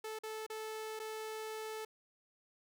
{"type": "tone with dropouts", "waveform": "sawtooth", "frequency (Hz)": 436.7, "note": "A4", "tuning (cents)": -13, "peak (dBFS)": -37, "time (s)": [0.04, 1.85], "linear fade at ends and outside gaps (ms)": 5, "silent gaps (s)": [[0.189, 0.234], [0.465, 0.499], [0.993, 0.998]], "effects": []}